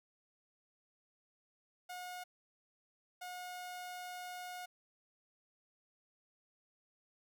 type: tone bursts at uneven times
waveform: sawtooth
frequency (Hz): 722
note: F#5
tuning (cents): -43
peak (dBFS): -40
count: 2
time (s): 1.89-2.24 / 3.21-4.66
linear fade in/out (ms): 10
effects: none